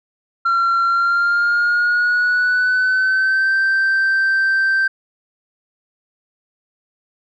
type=tone with pitch glide; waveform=sine; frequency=1368 to 1562.4 Hz; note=F6 to G6; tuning=-36 to -6 cents; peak=-11 dBFS; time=0.45-4.88 s; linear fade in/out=10 ms; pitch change=+230 cents; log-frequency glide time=0.84-3.55 s; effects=tanh soft clip ceiling -12 dBFS